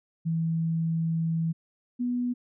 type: tone pair in turn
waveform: sine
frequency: 163.7 / 245.3 Hz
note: E3 / B3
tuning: -12 / -12 cents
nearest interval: perfect fifth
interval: 700 cents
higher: second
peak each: -24 / -25 dBFS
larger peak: first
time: 0.25-1.53 / 1.99-2.34 s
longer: first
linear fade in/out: 20 ms
effects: none